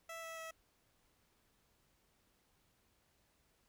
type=tone with pitch steps; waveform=15% pulse; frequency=659.3 / 654 / 648.7 Hz; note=E5 / E5 / E5; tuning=0 / -14 / -28 cents; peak=-39 dBFS; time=0.09-0.51 s; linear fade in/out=5 ms; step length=140 ms; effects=pink hiss -75 dBFS RMS until 3.68 s